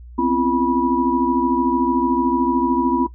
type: tone cluster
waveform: sine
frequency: 252.9 / 266.3 / 339.3 / 975 Hz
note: B3 / C4 / F4 / B5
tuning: +41 / +31 / -50 / -23 cents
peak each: -21 dBFS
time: 0.18-3.07 s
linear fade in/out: 10 ms
effects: noise-tail reverb RT60 0.1 s tail -17 dB re dry + added 60 Hz sine -36 dBFS peak until 3.14 s